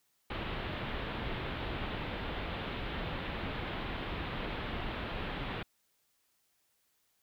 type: low-pass noise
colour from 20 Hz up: pink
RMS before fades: -38 dBFS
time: 0.3-5.63 s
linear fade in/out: 5 ms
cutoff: 3700 Hz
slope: 48 dB/octave
effects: white hiss -75 dBFS RMS until 7.22 s